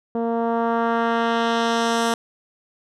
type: tone with low-pass filter sweep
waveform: 10% pulse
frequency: 231 Hz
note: A#3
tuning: 16 cents flat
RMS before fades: -21 dBFS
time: 0.15-2.14 s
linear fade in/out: 2 ms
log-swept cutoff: 500 to 9800 Hz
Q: 0.95
effects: none